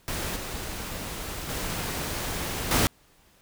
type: noise with level steps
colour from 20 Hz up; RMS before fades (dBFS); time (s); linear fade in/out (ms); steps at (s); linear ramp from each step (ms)
pink; -31 / -35 / -31 / -22; 0.08-2.87; 0; 0.36 / 1.49 / 2.71; 2
effects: pink hiss -60 dBFS RMS until 3.41 s